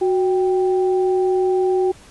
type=tone pair together; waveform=sine; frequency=370 / 784 Hz; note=F#4 / G5; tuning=0 / 0 cents; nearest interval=octave + minor second; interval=1300 cents; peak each=-15 / -25 dBFS; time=0.01-1.92 s; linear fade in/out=10 ms; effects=pink hiss -46 dBFS RMS until 2.1 s + resampled to 24000 Hz